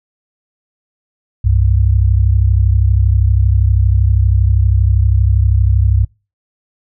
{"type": "tone pair together", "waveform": "sine", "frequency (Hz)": [65.41, 98], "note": ["C2", "G2"], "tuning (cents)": [0, 0], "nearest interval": "perfect fifth", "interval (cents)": 700, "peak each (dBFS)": -11, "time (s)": [1.44, 6.05], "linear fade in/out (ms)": 10, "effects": ["noise-tail reverb RT60 0.3 s tail -25 dB re dry"]}